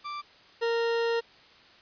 40% pulse tone pair in turn, 1174.7 / 463.8 Hz, D6 / A#4, 0 / -9 cents, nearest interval octave + major third, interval 1609 cents, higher first, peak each -33 / -24 dBFS, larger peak second, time 0.04-0.22 / 0.61-1.21 s, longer second, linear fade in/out 20 ms, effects white hiss -55 dBFS RMS until 1.81 s + resampled to 11025 Hz

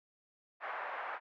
pink band-pass noise, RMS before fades -41 dBFS, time 0.6-1.2 s, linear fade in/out 50 ms, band 670 to 1900 Hz, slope 24 dB/octave, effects none

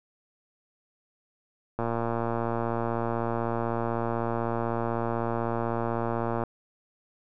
click train, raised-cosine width 1 ms, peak -15 dBFS, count 540, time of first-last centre 1.79-6.437 s, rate 116 Hz, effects none

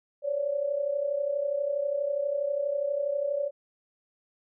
sine tone pair together, 542.7 / 575 Hz, C#5 / D5, -37 / -37 cents, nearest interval minor second, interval 100 cents, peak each -32 / -27 dBFS, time 0.22-3.51 s, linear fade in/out 50 ms, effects none

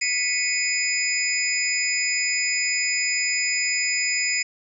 sine tone cluster, 1986 / 2211 / 2489 / 5000 / 7110 Hz, B6 / C#7 / D#7 / D#8 / A8, +9 / -5 / 0 / +8 / +17 cents, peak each -29 / -27 / -27 / -27 / -27 dBFS, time 0.01-4.43 s, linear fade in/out 10 ms, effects none

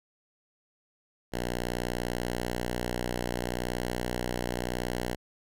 5% pulse tone with pitch glide, 60.2 to 60.9 Hz, B1 to B1, -44 to -24 cents, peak -19 dBFS, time 1.32-5.16 s, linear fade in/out 20 ms, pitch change +20 cents, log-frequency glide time 1.87-3.77 s, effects none

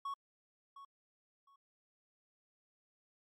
triangle tone with echo, 1108.7 Hz, C#6, in tune, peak -36 dBFS, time 0.05-0.14 s, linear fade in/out 5 ms, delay 710 ms, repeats 2, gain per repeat -13 dB, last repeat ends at 1.56 s, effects AAC 64 kbps

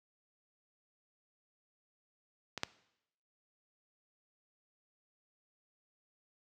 clicks, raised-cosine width 0.2 ms, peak -21 / -14 dBFS, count 2, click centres 2.577 / 2.634 s, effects noise-tail reverb RT60 0.8 s tail -19 dB re dry + high-pass 80 Hz 12 dB/octave

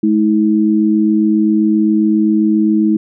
sine tone pair together, 213.1 / 320.6 Hz, G#3 / E4, +45 / -48 cents, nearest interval perfect fifth, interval 707 cents, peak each -12 dBFS, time 0.03-2.97 s, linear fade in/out 5 ms, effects none

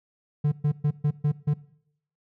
triangle tone bursts at uneven times, 147.6 Hz, D3, 9 cents sharp, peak -17 dBFS, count 6, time 0.44-0.52 / 0.64-0.72 / 0.84-0.91 / 1.04-1.11 / 1.24-1.32 / 1.47-1.54 s, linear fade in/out 10 ms, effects noise-tail reverb RT60 0.7 s tail -20 dB re dry

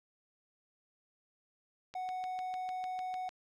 click train, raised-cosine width 0.2 ms, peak -31 dBFS, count 10, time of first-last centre 1.94-3.291 s, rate 6.66 Hz
triangle tone, 740 Hz, F#5, in tune, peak -34 dBFS, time 1.95-3.29 s, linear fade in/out 5 ms
effects none

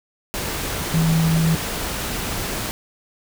sine tone in noise, 162.5 Hz, E3, 24 cents flat, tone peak -15 dBFS, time 0.94-1.55 s, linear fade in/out 0 ms, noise pink, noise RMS -26 dBFS, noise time 0.34-2.71 s, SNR +8 dB, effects none

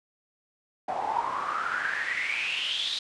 pink noise with band-pass filter sweep, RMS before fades -30 dBFS, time 0.88-2.99 s, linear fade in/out 5 ms, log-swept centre 730 to 3900 Hz, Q 8.8, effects resampled to 22050 Hz

